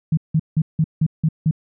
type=tone bursts; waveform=sine; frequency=157.9 Hz; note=D#3; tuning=26 cents sharp; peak=-13 dBFS; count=7; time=0.12-1.511 s; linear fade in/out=5 ms; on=53 ms; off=170 ms; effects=none